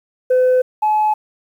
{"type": "tone pair in turn", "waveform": "sine", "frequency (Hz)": [508, 854.4], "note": ["B4", "G#5"], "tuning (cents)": [49, 49], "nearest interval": "major sixth", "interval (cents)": 900, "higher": "second", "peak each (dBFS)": [-8, -11], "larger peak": "first", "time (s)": [[0.3, 0.62], [0.82, 1.14]], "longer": "neither", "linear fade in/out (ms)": 10, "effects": ["tanh soft clip ceiling -9 dBFS", "8-bit"]}